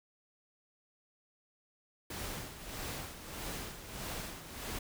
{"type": "noise with tremolo", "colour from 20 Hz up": "pink", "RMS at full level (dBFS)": -40, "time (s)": [2.1, 4.79], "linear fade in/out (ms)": 5, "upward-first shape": "sine", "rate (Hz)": 1.6, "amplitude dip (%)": 65, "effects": []}